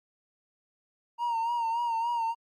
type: tone with vibrato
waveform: triangle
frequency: 930 Hz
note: A#5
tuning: 4 cents flat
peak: -24 dBFS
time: 1.18-2.35 s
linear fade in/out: 50 ms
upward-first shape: sine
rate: 3.5 Hz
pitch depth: 52 cents each way
effects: tanh soft clip ceiling -20 dBFS + Opus 48 kbps